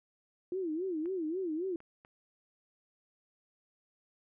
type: tone with vibrato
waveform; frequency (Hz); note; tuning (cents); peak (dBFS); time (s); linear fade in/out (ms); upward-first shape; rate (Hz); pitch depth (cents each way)
sine; 343; F4; -31; -32; 0.52-1.76; 2; sine; 3.7; 200
type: clicks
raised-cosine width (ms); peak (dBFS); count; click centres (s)
0.5; -40; 3; 1.058 / 1.804 / 2.049
effects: none